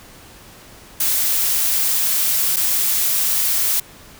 blue noise with dropouts, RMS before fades -18 dBFS, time 1-3.8 s, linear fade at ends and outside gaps 5 ms, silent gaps 2.562-2.567 s, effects pink hiss -43 dBFS RMS until 4.19 s

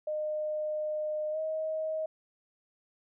sine tone with pitch glide, 611 to 630.4 Hz, D#5 to D#5, -32 to +23 cents, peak -30 dBFS, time 0.07-2.06 s, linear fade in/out 5 ms, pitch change +55 cents, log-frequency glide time 1.31-1.38 s, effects none

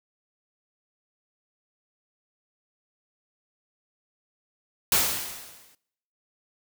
white noise with exponential decay, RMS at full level -19 dBFS, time 4.92-5.75 s, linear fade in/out 2 ms, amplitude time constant 180 ms, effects noise-tail reverb RT60 0.8 s tail -23 dB re dry

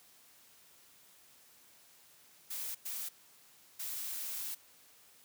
blue noise bursts at uneven times, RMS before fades -40 dBFS, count 3, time 2.5-2.75 / 2.85-3.09 / 3.79-4.55 s, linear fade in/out 10 ms, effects white hiss -62 dBFS RMS until 5.24 s + high-pass 80 Hz 12 dB/octave

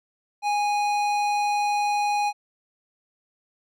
sine tone with tanh clipping, 826 Hz, G#5, 10 cents flat, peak -23 dBFS, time 0.42-2.33 s, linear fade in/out 50 ms, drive 16 dB, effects none

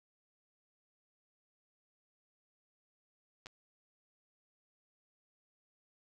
clicks, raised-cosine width 0.2 ms, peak -30 dBFS, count 2, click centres 3.46 / 3.468 s, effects none

